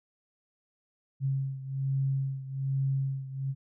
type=beating tone pair; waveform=sine; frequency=135.2 / 136.4 Hz; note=C#3 / C#3; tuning=-43 / -28 cents; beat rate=1.2 Hz; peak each=-29 / -33 dBFS; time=1.2-3.55 s; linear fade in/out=50 ms; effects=none